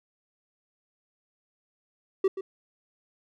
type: tone with echo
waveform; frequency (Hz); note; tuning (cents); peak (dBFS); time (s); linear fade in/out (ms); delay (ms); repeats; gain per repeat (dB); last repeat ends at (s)
triangle; 384.4; G4; -34; -17; 2.24-2.28; 5; 130; 1; -12; 2.41
effects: none